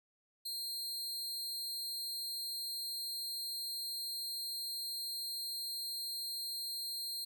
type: tone with amplitude modulation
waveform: sawtooth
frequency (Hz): 4200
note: C8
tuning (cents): +6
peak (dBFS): -33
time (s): 0.45-7.25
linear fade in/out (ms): 10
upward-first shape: sine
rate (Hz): 267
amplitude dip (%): 55
effects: none